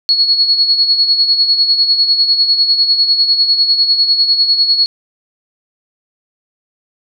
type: tone with tremolo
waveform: sine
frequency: 4354 Hz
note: C#8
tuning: 32 cents flat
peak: -6 dBFS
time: 0.09-4.86 s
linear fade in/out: 0 ms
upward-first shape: sine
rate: 10 Hz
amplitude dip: 60%
effects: none